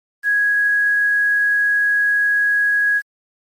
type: tone with quantisation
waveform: sine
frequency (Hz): 1661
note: G#6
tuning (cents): 0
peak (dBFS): -13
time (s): 0.23-3.02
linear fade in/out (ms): 50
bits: 7
effects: MP3 64 kbps